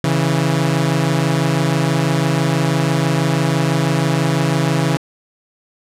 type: tone pair together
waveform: sawtooth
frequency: 137.9 / 163.99 Hz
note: C#3 / E3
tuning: -9 / -9 cents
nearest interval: minor third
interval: 300 cents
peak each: -13 dBFS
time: 0.04-4.97 s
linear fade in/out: 0 ms
effects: low-pass 10000 Hz 12 dB/octave